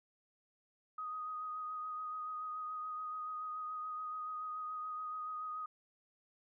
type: tone with vibrato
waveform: sine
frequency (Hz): 1248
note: D#6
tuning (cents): +5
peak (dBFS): -39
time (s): 0.98-5.66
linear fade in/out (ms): 5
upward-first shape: sine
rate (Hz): 7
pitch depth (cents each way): 19
effects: none